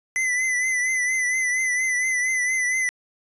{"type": "tone with vibrato", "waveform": "square", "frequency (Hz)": 2017, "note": "B6", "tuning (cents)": 36, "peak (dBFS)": -21, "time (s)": [0.16, 2.89], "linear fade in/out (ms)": 0, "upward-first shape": "triangle", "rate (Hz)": 4.3, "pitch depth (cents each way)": 55, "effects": ["resampled to 24000 Hz"]}